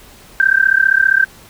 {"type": "tone with amplitude modulation", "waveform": "sine", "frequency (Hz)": 1568, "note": "G6", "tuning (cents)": 0, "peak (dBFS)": -5, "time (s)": [0.4, 1.25], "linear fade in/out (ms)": 0, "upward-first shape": "sine", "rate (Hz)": 35.1, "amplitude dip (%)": 95, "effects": ["pink hiss -42 dBFS RMS until 1.49 s"]}